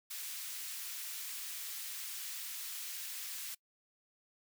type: high-pass noise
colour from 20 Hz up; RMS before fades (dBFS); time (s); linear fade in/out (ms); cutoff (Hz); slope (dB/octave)
white; -43; 0.1-3.55; 10; 1800; 12
effects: noise-tail reverb RT60 0.1 s tail -23 dB re dry